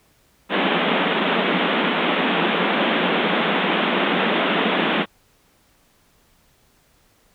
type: band-pass noise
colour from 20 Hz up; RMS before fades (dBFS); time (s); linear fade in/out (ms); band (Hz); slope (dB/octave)
pink; -20; 0.49-5.06; 50; 170 to 3600; 96
effects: pink hiss -59 dBFS RMS until 7.34 s